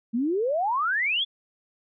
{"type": "exponential sweep", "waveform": "sine", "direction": "up", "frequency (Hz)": [219.7, 3520], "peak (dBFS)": -22, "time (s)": [0.13, 1.25], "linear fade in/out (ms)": 20, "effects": []}